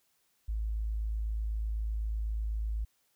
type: tone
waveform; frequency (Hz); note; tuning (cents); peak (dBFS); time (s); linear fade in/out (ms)
sine; 54; A1; -32; -30; 0.48-2.85; 10
effects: white hiss -73 dBFS RMS until 3.15 s